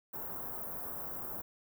white band-stop noise, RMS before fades -41 dBFS, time 0.13-1.42 s, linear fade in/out 10 ms, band 1200 to 15000 Hz, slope 24 dB/octave, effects none

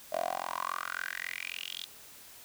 10% pulse tone with high-pass filter sweep, 43.65 Hz, F1, in tune, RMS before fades -37 dBFS, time 0.12-1.86 s, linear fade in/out 10 ms, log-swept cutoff 620 to 3600 Hz, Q 7.2, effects white hiss -52 dBFS RMS until 2.44 s

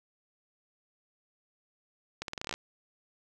accelerating click train, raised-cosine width 0.2 ms, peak -18 dBFS, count 11, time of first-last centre 2.22-2.54 s, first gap 62 ms, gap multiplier 0.84, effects none

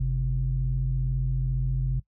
sine tone pair together, 48.48 / 130.81 Hz, G1 / C3, -18 / 0 cents, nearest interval octave + perfect fourth, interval 1718 cents, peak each -25 dBFS, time 0-2 s, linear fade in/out 10 ms, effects noise-tail reverb RT60 0.1 s tail -19 dB re dry + tanh soft clip ceiling -16 dBFS

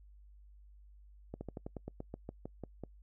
slowing click train, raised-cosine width 2 ms, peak -28 dBFS, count 13, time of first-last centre 1.34-2.837 s, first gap 70 ms, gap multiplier 1.1, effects noise-tail reverb RT60 0.1 s tail -26 dB re dry + added 50 Hz sine -55 dBFS peak until 3.02 s

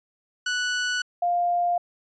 sawtooth / sine tone pair in turn, 1480 / 701.3 Hz, F#6 / F5, 0 / +7 cents, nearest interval octave + minor second, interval 1293 cents, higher first, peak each -20 dBFS, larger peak neither, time 0.46-1.02 / 1.22-1.78 s, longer neither, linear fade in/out 5 ms, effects resampled to 16000 Hz

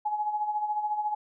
sine tone with tremolo, 843 Hz, G#5, 26 cents sharp, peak -24 dBFS, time 0.05-1.15 s, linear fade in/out 10 ms, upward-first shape sine, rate 14 Hz, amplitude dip 60%, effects none

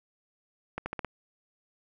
accelerating click train, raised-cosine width 0.5 ms, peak -18 dBFS, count 5, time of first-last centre 0.78-1.047 s, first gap 80 ms, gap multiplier 0.88, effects none

